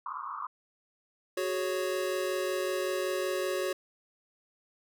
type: band-pass noise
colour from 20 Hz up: pink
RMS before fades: -38 dBFS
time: 0.06-0.47 s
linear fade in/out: 2 ms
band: 970 to 1300 Hz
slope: 96 dB/octave
type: chord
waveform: square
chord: F# suspended second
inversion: none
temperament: equal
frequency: 370 / 415.3 / 554.4 Hz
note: F#4 / G#4 / C#5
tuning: 0 / 0 / 0 cents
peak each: -33 / -38 / -34 dBFS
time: 1.37-3.73 s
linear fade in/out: 5 ms
effects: none